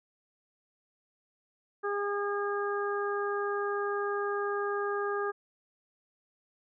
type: harmonic tone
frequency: 406.5 Hz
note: G#4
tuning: 37 cents flat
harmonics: 1 / 2 / 3 / 4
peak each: -31 / -39 / -35 / -38 dBFS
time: 1.83-5.32 s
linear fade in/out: 20 ms
effects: none